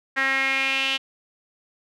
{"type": "tone with band-pass filter sweep", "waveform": "sawtooth", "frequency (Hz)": 268.7, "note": "C4", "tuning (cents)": 46, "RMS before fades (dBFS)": -23, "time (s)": [0.16, 0.98], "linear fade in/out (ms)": 20, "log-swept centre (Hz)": [1800, 3000], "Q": 4.8, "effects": []}